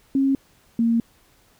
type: tone pair in turn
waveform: sine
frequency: 271.4 / 230.8 Hz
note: C#4 / A#3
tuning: -36 / -17 cents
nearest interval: minor third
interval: 281 cents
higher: first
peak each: -16 dBFS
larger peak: neither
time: 0.15-0.35 / 0.79-1 s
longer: second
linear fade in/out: 2 ms
effects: pink hiss -58 dBFS RMS until 1.59 s